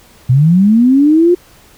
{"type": "linear sweep", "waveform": "sine", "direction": "up", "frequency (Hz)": [120, 360.4], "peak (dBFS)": -5, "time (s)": [0.29, 1.35], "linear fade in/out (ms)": 10, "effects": ["pink hiss -44 dBFS RMS until 1.77 s"]}